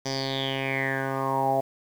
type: tone with low-pass filter sweep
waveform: 10% pulse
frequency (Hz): 134.7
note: C#3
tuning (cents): -49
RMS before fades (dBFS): -27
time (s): 0.05-1.61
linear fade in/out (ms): 10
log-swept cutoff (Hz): 5600 to 690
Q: 7.6
effects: 8-bit